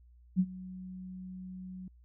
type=tone with ADSR envelope; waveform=sine; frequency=185 Hz; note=F#3; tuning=in tune; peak=-21 dBFS; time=0.36-1.88 s; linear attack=36 ms; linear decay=55 ms; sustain=-20 dB; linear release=3 ms; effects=added 60 Hz sine -56 dBFS peak until 2.04 s